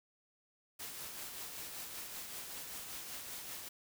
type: noise with tremolo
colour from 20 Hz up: white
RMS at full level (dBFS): -44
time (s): 0.79-3.69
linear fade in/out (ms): 10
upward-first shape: triangle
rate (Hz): 5.2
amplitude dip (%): 40
effects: none